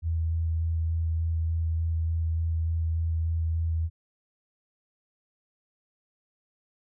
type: tone with vibrato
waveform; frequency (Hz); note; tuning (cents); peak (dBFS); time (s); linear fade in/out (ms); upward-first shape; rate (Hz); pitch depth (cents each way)
sine; 81.8; E2; -13; -24; 0.02-3.9; 50; square; 3.4; 10
effects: none